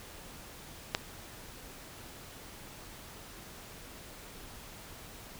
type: click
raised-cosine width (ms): 0.2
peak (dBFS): -10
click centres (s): 0.949
effects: pink hiss -49 dBFS RMS until 5.39 s